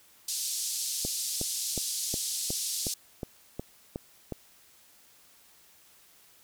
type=band-pass noise; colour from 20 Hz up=pink; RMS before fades=-33 dBFS; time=0.28-2.94 s; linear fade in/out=5 ms; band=4400 to 12000 Hz; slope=24 dB/octave
type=click train; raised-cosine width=2 ms; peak=-20 dBFS; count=10; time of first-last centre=1.05-4.323 s; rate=2.75 Hz
effects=white hiss -59 dBFS RMS until 6.43 s